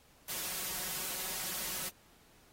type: noise with comb filter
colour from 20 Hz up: white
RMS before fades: -38 dBFS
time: 0.28-1.9 s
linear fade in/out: 20 ms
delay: 5.4 ms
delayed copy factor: +0.6
effects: pink hiss -64 dBFS RMS until 2.52 s + AAC 48 kbps